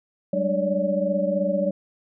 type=tone cluster; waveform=sine; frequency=190.5 / 206 / 296.7 / 563 / 586 Hz; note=G3 / G#3 / D4 / C#5 / D5; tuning=-49 / -14 / +18 / +27 / -4 cents; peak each=-26 / -31 / -32 / -23 / -28 dBFS; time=0.33-1.71 s; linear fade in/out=5 ms; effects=none